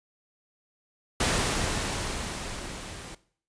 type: noise with level ramp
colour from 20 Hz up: pink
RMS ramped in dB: -24 to -42 dBFS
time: 1.2-3.15 s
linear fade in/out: 5 ms
effects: noise-tail reverb RT60 0.5 s tail -18 dB re dry + resampled to 22050 Hz